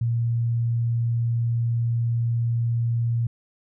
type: tone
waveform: sine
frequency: 117.1 Hz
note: A#2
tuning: 8 cents sharp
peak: -20 dBFS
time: 0.01-3.27 s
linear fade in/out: 5 ms
effects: none